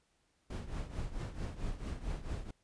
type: noise with tremolo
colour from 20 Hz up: brown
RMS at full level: -36 dBFS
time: 0.5-2.51 s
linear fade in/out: 5 ms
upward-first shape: triangle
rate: 4.5 Hz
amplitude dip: 80%
effects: pink hiss -75 dBFS RMS until 2.63 s + resampled to 22050 Hz